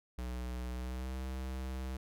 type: tone with pitch glide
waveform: square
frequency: 61.74 to 64.96 Hz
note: B1 to C2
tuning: 0 to -12 cents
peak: -38 dBFS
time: 0.18-1.97 s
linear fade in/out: 5 ms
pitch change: +88 cents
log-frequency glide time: 0.7-1.21 s
effects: none